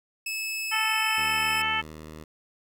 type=tone with pitch glide; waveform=sawtooth; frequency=2601 to 2586 Hz; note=E7 to E7; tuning=-24 to -34 cents; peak=-26 dBFS; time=0.26-1.62 s; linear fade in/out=5 ms; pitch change=-10 cents; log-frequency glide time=0.64-0.84 s
type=harmonic tone; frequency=438.9 Hz; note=A4; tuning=4 cents flat; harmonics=2 / 3 / 4 / 5 / 6 / 7; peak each=-31 / -31 / -31 / -31 / -31 / -31 dBFS; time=0.71-1.82 s; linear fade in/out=20 ms
type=tone; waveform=10% pulse; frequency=77.78 Hz; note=D#2; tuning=in tune; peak=-32 dBFS; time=1.17-2.24 s; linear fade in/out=5 ms
effects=none